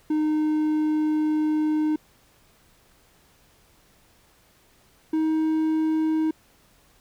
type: tone pair in turn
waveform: triangle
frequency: 307.2 / 315.3 Hz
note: D#4 / D#4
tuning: -22 / +23 cents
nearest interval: unison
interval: 45 cents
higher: second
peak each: -18 dBFS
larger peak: neither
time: 0.1-1.96 / 5.13-6.31 s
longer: first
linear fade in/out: 5 ms
effects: pink hiss -59 dBFS RMS until 7 s